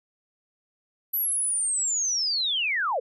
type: linear sweep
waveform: sine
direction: down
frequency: 12000 to 440 Hz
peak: -23 dBFS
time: 1.13-3 s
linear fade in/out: 10 ms
effects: none